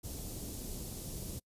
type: band-stop noise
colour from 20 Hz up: pink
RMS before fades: -42 dBFS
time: 0.03-1.4 s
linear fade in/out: 20 ms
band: 410 to 6100 Hz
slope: 12 dB/octave
effects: noise-tail reverb RT60 0.1 s tail -26 dB re dry + resampled to 32000 Hz